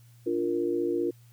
sine chord, Bb major, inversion first, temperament equal, 293.7 / 349.2 / 466.2 Hz, D4 / F4 / Bb4, 0 / 0 / 0 cents, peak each -32 / -27 / -31 dBFS, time 0.26-1.11 s, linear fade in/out 10 ms, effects added 118 Hz sine -52 dBFS peak until 1.32 s + white hiss -64 dBFS RMS until 1.32 s

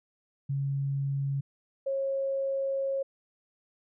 sine tone pair in turn, 138.59 / 543.6 Hz, C#3 / C#5, 0 / -34 cents, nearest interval 2 octaves, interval 2366 cents, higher second, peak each -27 dBFS, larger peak neither, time 0.49-1.41 / 1.86-3.03 s, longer second, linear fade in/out 10 ms, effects none

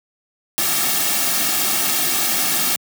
white noise with comb filter, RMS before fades -19 dBFS, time 0.58-2.76 s, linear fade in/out 0 ms, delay 2 ms, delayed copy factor -0.7, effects high-pass 150 Hz 12 dB/octave

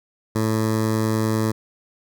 15% pulse tone with notch filter, 110 Hz, A2, in tune, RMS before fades -21 dBFS, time 0.35-1.52 s, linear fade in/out 10 ms, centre 2800 Hz, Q 1.1, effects none

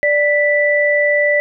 sine tone pair together, 587.8 / 1975.5 Hz, D5 / B6, +1 / 0 cents, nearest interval octave + major sixth, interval 2099 cents, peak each -14 dBFS, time 0.03-1.4 s, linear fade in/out 0 ms, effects none

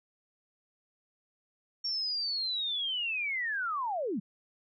sine linear sweep, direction down, 5530 to 167.8 Hz, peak -30 dBFS, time 1.84-4.2 s, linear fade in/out 10 ms, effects none

